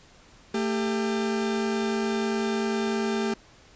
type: tone pair together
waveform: 40% pulse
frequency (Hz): 223.5 / 397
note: A3 / G4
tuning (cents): +27 / +22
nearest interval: minor seventh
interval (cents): 995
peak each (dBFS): -26 / -27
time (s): 0.54-3.34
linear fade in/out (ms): 5
effects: pink hiss -54 dBFS RMS until 3.75 s + resampled to 16000 Hz